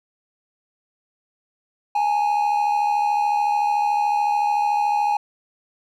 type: tone pair together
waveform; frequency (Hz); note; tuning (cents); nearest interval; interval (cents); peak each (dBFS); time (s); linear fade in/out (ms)
triangle; 830.6 / 904.3; G#5 / A5; 0 / +47; minor second; 147; -16 / -25; 1.95-5.17; 5
effects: none